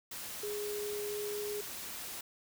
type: tone in noise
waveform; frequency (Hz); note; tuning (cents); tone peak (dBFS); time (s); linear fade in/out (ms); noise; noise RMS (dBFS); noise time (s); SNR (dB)
sine; 415.3; G#4; 0; -36; 0.43-1.61; 5; white; -43; 0.11-2.21; +4
effects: none